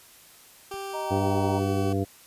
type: tone with pitch glide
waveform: 20% pulse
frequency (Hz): 392 to 380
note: G4 to F#4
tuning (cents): 0 to +46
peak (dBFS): -28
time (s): 0.71-1.93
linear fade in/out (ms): 5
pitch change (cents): -54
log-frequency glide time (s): 0.86-1.39
type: click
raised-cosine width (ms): 5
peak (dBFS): -37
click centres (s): 0.741
type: chord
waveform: sine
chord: Eb major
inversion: none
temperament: just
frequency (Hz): 622.3 / 777.8 / 933.4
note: Eb5 / G5 / Bb5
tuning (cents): 0 / -14 / +2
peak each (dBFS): -33 / -33 / -32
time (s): 0.93-1.6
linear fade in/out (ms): 20
type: harmonic tone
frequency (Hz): 98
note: G2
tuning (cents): 0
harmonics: 1 / 2 / 3 / 4 / 5 / 7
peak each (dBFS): -27 / -32 / -29 / -31 / -34 / -34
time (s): 1.1-2.05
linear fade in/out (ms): 20
effects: white hiss -52 dBFS RMS until 2.26 s + resampled to 32000 Hz